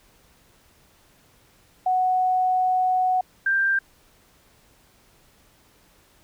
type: tone pair in turn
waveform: sine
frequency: 740 / 1582.1 Hz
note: F#5 / G6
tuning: 0 / +16 cents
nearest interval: octave + minor second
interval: 1316 cents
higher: second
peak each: -18 dBFS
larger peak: neither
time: 1.86-3.21 / 3.46-3.79 s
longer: first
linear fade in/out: 5 ms
effects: pink hiss -58 dBFS RMS until 6.23 s